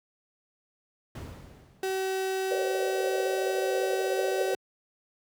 brown noise with exponential decay, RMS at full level -33 dBFS, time 1.15-2.35 s, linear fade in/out 5 ms, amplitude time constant 260 ms
35% pulse tone, 380.7 Hz, F#4, 49 cents sharp, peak -26 dBFS, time 1.83-4.55 s, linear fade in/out 2 ms
pink band-pass noise, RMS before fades -32 dBFS, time 2.51-4.54 s, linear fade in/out 0 ms, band 480 to 580 Hz, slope 96 dB/octave
effects high-pass 80 Hz 12 dB/octave

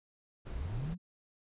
brown noise, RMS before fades -42 dBFS, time 0.45-0.95 s, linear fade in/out 20 ms
sine linear sweep, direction up, 31.37 to 185.8 Hz, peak -35 dBFS, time 0.49-0.98 s, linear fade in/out 50 ms
effects resampled to 8000 Hz

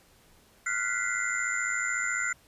sine tone cluster, 1394 / 1488 / 1970 / 2086 / 7150 Hz, F6 / F#6 / B6 / C7 / A8, -4 / +9 / -5 / -6 / +27 cents, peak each -32 / -34 / -34 / -34 / -35 dBFS, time 0.66-2.33 s, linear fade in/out 5 ms, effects pink hiss -60 dBFS RMS until 2.47 s + resampled to 32000 Hz

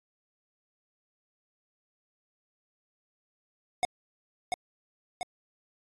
square tone with echo, 726 Hz, F#5, 33 cents flat, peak -24 dBFS, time 3.83-3.85 s, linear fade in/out 0 ms, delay 690 ms, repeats 2, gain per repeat -4 dB, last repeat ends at 5.23 s, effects AAC 32 kbps

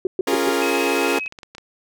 sine tone bursts, 373 Hz, F#4, 14 cents sharp, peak -16 dBFS, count 4, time 0.05-0.49 s, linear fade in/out 2 ms, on 20 ms, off 120 ms
sawtooth chord, Bb minor seventh, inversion first, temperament equal with one note detuned, 277.2 / 349.2 / 412.2 / 466.2 Hz, Db4 / F4 / Ab4 / Bb4, 0 / 0 / -13 / 0 cents, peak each -20 dBFS, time 0.27-1.19 s, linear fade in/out 5 ms
sine tone with tremolo, 2547 Hz, D#7, 40 cents sharp, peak -24 dBFS, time 0.62-1.28 s, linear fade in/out 2 ms, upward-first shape square, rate 17 Hz, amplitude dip 30%
clicks, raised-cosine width 0.2 ms, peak -21 dBFS, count 9, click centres 1.09 / 1.147 / 1.196 / 1.261 / 1.324 / 1.388 / 1.432 / 1.55 / 1.582 s
effects none

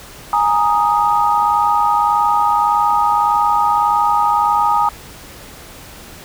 sine chord, Ab suspended second, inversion none, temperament equal, 830.6 / 932.3 / 1244.5 Hz, Ab5 / Bb5 / Eb6, 0 / 0 / 0 cents, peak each -16 dBFS, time 0.33-4.89 s, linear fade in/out 2 ms, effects pink hiss -37 dBFS RMS until 6.24 s

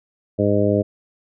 harmonic tone, 102.5 Hz, G#2, 22 cents flat, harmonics 1 / 2 / 3 / 4 / 5 / 6, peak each -22 / -22 / -22 / -22 / -22 / -22 dBFS, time 0.38-0.83 s, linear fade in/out 20 ms, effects none

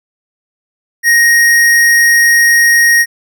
square tone, 1872 Hz, A#6, 7 cents sharp, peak -6 dBFS, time 1.03-3.06 s, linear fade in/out 50 ms, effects none

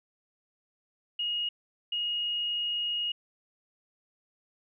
sine tone bursts at uneven times, 2874 Hz, F7, 49 cents sharp, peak -28 dBFS, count 2, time 1.19-1.49 / 1.92-3.12 s, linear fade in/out 5 ms, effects none

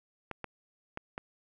clicks, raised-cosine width 0.5 ms, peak -22 dBFS, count 4, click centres 0.313 / 0.443 / 0.974 / 1.179 s, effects none

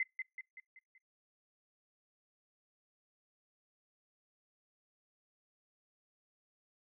sine tone with echo, 2051 Hz, C7, 35 cents flat, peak -30 dBFS, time 0-0.03 s, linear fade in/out 2 ms, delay 190 ms, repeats 5, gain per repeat -6 dB, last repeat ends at 0.98 s, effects noise-tail reverb RT60 0.2 s tail -26 dB re dry

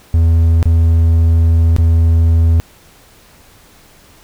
triangle tone with dropouts, 82.41 Hz, E2, in tune, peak -5 dBFS, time 0.14-2.6 s, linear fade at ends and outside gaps 0 ms, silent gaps 0.628-0.656 / 1.764-1.784 s, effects pink hiss -45 dBFS RMS until 4.23 s

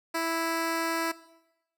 10% pulse tone, 329.6 Hz, E4, in tune, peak -19 dBFS, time 0.14-1.12 s, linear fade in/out 10 ms, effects noise-tail reverb RT60 0.9 s tail -18 dB re dry

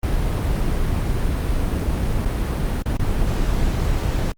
brown noise with dropouts, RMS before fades -20 dBFS, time 0.03-4.32 s, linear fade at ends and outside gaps 2 ms, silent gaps 2.251-2.256 / 2.823-2.858 / 2.97-2.995 s, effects Opus 32 kbps

